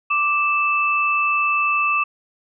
sine tone pair together, 1174.7 / 2637 Hz, D6 / E7, 0 / 0 cents, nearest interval octave + major second, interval 1400 cents, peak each -19 dBFS, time 0.1-2.04 s, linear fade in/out 10 ms, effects none

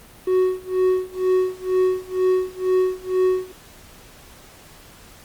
triangle tone with tremolo, 370.7 Hz, F#4, 3 cents sharp, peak -12 dBFS, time 0.27-3.52 s, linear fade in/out 5 ms, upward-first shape sine, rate 2.1 Hz, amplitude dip 95%, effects pink hiss -46 dBFS RMS until 5.24 s + Opus 32 kbps

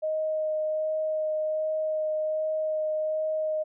sine tone with vibrato, 622.3 Hz, D#5, in tune, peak -25 dBFS, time 0.02-3.64 s, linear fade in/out 20 ms, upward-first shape sine, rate 1.3 Hz, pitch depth 9 cents each way, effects none

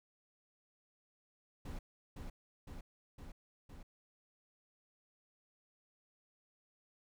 brown noise with echo, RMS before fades -44 dBFS, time 1.65-1.79 s, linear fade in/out 5 ms, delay 510 ms, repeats 4, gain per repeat -2 dB, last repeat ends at 3.83 s, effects none

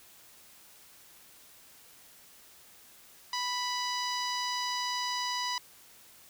sawtooth tone with low-pass filter, 987.8 Hz, B5, in tune, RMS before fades -33 dBFS, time 3.33-5.58 s, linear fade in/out 2 ms, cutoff 5200 Hz, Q 3.9, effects white hiss -56 dBFS RMS until 6.29 s

